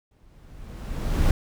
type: noise with exponential growth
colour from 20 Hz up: brown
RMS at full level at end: -18 dBFS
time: 0.11-1.31 s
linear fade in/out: 2 ms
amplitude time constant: 260 ms
effects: none